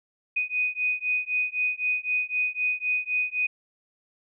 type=beating tone pair; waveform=sine; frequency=2489 / 2492.9 Hz; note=D#7 / D#7; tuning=0 / +3 cents; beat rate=3.9 Hz; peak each=-27 dBFS; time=0.36-3.47 s; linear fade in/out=10 ms; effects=none